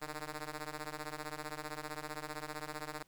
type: ring-modulated tone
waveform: 5% pulse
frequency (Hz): 152.3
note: D#3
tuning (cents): -37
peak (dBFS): -27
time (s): 0.01-3.03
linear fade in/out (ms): 10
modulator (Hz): 160
effects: pink hiss -71 dBFS RMS until 3.07 s